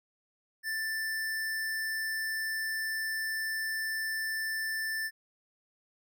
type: tone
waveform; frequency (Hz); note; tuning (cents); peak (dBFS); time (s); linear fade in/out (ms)
square; 1769; A6; +9; -32; 0.63-5.11; 50
effects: none